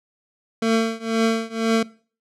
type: tone with tremolo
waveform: 25% pulse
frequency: 225.6 Hz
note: A3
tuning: 44 cents sharp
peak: -11 dBFS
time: 0.62-1.83 s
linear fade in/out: 5 ms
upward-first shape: triangle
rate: 2 Hz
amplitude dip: 95%
effects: noise-tail reverb RT60 0.4 s tail -20 dB re dry + low-pass 7000 Hz 12 dB/octave